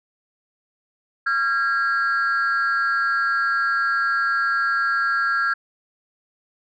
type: tone pair together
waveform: sine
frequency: 1374 / 1634 Hz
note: F6 / G#6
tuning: -29 / -29 cents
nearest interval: minor third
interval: 300 cents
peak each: -19 dBFS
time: 1.26-5.54 s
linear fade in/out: 10 ms
effects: tanh soft clip ceiling -15 dBFS